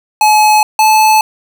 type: tone pair in turn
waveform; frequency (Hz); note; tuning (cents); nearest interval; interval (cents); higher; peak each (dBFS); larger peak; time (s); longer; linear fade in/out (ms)
square; 853 / 867.4; G#5 / A5; +46 / -25; unison; 29; second; -6; neither; 0.21-0.63 / 0.79-1.21; neither; 2
effects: none